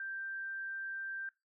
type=tone; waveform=sine; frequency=1574 Hz; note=G6; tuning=7 cents sharp; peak=-38 dBFS; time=0-1.29 s; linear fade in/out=2 ms; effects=noise-tail reverb RT60 0.2 s tail -20 dB re dry